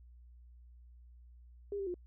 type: tone with pitch steps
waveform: sine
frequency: 404.3 / 392.5 / 355.9 Hz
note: G#4 / G4 / F4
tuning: -46 / +2 / +33 cents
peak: -35 dBFS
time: 1.72-1.942 s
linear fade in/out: 2 ms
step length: 74 ms
effects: added 60 Hz sine -54 dBFS peak until 2.06 s